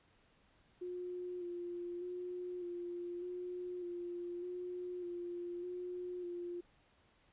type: tone with vibrato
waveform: sine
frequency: 354.3 Hz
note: F4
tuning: 25 cents sharp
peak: -40 dBFS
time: 0.81-6.61 s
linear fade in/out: 10 ms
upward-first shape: square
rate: 0.83 Hz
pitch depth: 21 cents each way
effects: pink hiss -70 dBFS RMS until 7.32 s + resampled to 8000 Hz